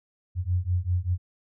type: beating tone pair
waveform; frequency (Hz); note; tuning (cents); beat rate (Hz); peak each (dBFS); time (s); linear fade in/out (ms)
sine; 87.31 / 92.41; F2 / F#2; 0 / -2; 5.1; -26; 0.35-1.18; 50
effects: none